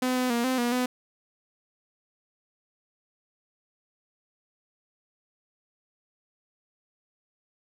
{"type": "tone with pitch steps", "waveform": "sawtooth", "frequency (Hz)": [254, 252.6, 236.2, 258.1, 240.2, 250.6], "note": ["B3", "B3", "A#3", "C4", "B3", "B3"], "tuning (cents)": [49, 39, 23, -23, -48, 25], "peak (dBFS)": -20, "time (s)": [0.02, 0.86], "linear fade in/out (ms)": 5, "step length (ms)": 140, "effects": []}